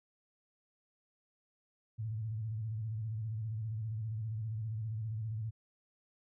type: tone with vibrato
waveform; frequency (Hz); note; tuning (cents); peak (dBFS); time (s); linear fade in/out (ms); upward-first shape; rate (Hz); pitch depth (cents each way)
sine; 110; A2; 0; -35; 1.98-5.51; 20; square; 15; 67
effects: none